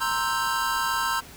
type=chord; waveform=square; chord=C dominant seventh; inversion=third; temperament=equal; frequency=932.3 / 1046.5 / 1318.5 / 1568 Hz; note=Bb5 / C6 / E6 / G6; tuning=0 / 0 / 0 / 0 cents; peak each=-30 dBFS; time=0-1.21 s; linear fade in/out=20 ms; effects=pink hiss -45 dBFS RMS until 1.36 s